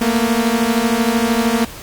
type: beating tone pair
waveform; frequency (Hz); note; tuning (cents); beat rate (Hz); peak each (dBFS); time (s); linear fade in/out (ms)
sawtooth; 224.3 / 237.3; A3 / A#3; +34 / +31; 13; -13; 0.01-1.65; 5
effects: pink hiss -34 dBFS RMS until 1.82 s + Opus 48 kbps